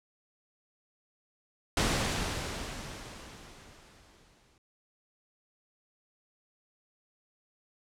pink noise with exponential decay, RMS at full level -26 dBFS, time 1.77-4.58 s, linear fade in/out 2 ms, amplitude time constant 610 ms, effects low-pass 8000 Hz 12 dB/octave

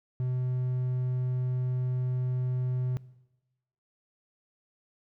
triangle tone, 126.6 Hz, B2, 43 cents sharp, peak -25 dBFS, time 0.2-2.97 s, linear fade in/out 0 ms, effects noise-tail reverb RT60 1.0 s tail -20 dB re dry

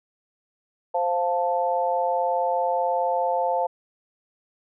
sine chord, F major, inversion second, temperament equal, 523.3 / 698.5 / 880 Hz, C5 / F5 / A5, 0 / 0 / 0 cents, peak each -25 dBFS, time 0.94-3.67 s, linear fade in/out 10 ms, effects none

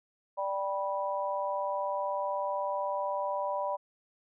sine chord, G major, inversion second, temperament just, 588 / 784 / 980 Hz, D5 / G5 / B5, +2 / 0 / -14 cents, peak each -33 / -37 / -33 dBFS, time 0.37-3.77 s, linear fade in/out 20 ms, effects none

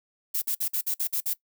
violet noise bursts, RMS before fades -27 dBFS, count 8, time 0.34-1.337 s, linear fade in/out 10 ms, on 80 ms, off 51 ms, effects noise-tail reverb RT60 0.1 s tail -20 dB re dry

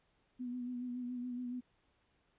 sine tone with vibrato, 246.9 Hz, B3, in tune, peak -38 dBFS, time 0.39-1.61 s, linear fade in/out 20 ms, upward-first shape sine, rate 7.1 Hz, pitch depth 33 cents each way, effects pink hiss -75 dBFS RMS until 2.38 s + resampled to 8000 Hz

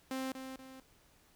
sawtooth tone with echo, 262.9 Hz, C4, 8 cents sharp, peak -32 dBFS, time 0.11-0.32 s, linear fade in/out 2 ms, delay 240 ms, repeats 2, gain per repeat -7 dB, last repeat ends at 0.8 s, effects pink hiss -66 dBFS RMS until 1.35 s

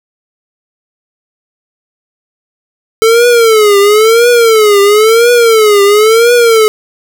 square tone with vibrato, 440 Hz, A4, in tune, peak -4 dBFS, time 3.02-6.68 s, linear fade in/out 0 ms, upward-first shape triangle, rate 0.98 Hz, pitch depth 180 cents each way, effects none

